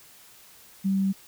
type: tone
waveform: sine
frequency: 193.7 Hz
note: G3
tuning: 20 cents flat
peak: -21 dBFS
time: 0.84-1.13 s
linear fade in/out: 20 ms
effects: white hiss -52 dBFS RMS until 1.27 s